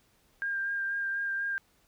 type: tone with vibrato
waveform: sine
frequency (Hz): 1600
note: G6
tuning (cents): +35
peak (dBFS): -29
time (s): 0.42-1.58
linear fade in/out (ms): 0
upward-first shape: sine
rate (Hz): 4.1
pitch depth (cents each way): 18
effects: pink hiss -67 dBFS RMS until 1.87 s